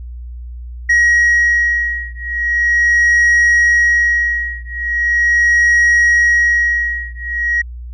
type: beating tone pair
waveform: sine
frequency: 1898 / 1898.4 Hz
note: A#6 / A#6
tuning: +31 / +31 cents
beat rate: 0.4 Hz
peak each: -11 dBFS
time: 0.89-7.62 s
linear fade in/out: 10 ms
effects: tanh soft clip ceiling -7 dBFS + added 60 Hz sine -26 dBFS peak until 7.93 s